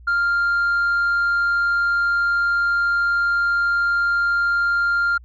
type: tone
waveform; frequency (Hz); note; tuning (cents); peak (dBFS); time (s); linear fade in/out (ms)
sine; 1396.9; F6; 0; -14; 0.07-5.18; 10
effects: tanh soft clip ceiling -15 dBFS + added 60 Hz sine -41 dBFS peak until 5.24 s